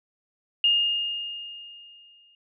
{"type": "tone with exponential decay", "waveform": "sine", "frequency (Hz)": 2834, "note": "F7", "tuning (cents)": 25, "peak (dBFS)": -16, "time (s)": [0.64, 2.35], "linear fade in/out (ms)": 2, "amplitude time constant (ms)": 370, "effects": []}